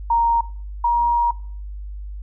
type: tone pair in turn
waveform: sine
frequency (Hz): 932.3 / 947.5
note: A#5 / A#5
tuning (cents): 0 / +28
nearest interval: unison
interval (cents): 28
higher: second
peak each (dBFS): -14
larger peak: neither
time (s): 0.1-0.41 / 0.84-1.31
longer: second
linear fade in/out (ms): 5
effects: noise-tail reverb RT60 0.5 s tail -21 dB re dry + added 50 Hz sine -29 dBFS peak until 2.22 s